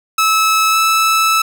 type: tone with pitch glide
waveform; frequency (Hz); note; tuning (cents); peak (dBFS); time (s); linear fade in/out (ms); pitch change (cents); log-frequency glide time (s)
sawtooth; 1300 to 1310.6; E6 to E6; -24 to -10; -7; 0.18-1.42; 5; +14; 0.71-0.76
effects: none